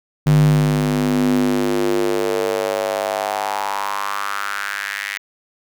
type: tone with high-pass filter sweep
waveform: square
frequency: 50.2 Hz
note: G1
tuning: 42 cents sharp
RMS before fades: -19 dBFS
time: 0.26-5.18 s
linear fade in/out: 5 ms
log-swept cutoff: 140 to 2000 Hz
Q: 4.1
effects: none